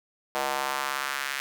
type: tone with high-pass filter sweep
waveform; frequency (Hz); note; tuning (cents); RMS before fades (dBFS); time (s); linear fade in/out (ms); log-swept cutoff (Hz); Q
square; 68.6; C#2; -17; -30; 0.35-1.4; 0; 680 to 1800; 1.7
effects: none